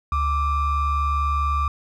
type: ring-modulated tone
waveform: triangle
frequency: 622.3 Hz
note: D#5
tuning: in tune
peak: -14 dBFS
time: 0.12-1.68 s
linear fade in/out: 2 ms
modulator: 550 Hz
effects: none